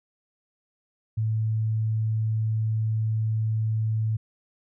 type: tone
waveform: sine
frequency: 110 Hz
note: A2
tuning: in tune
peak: -22 dBFS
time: 1.17-4.17 s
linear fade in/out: 10 ms
effects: none